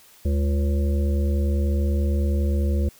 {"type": "harmonic tone with a mistuned harmonic", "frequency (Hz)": 69.6, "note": "C#2", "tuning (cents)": 8, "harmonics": [1, 3, 5, 7, 8], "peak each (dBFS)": [-19, -29, -33, -36, -37], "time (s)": [0.25, 2.89], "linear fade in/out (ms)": 5, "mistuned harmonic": 1, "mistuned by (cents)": 110, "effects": ["white hiss -52 dBFS RMS until 2.99 s"]}